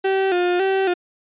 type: tone with vibrato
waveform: 35% pulse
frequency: 370 Hz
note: F#4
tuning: in tune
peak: -15 dBFS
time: 0.04-0.94 s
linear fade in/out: 10 ms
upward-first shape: square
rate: 1.8 Hz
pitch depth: 70 cents each way
effects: resampled to 8000 Hz